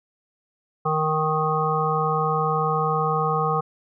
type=harmonic tone; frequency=155.8 Hz; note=D#3; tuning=3 cents sharp; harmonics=1 / 3 / 5 / 7 / 8; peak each=-26 / -26 / -26 / -26 / -26 dBFS; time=0.85-3.61 s; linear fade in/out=10 ms; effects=none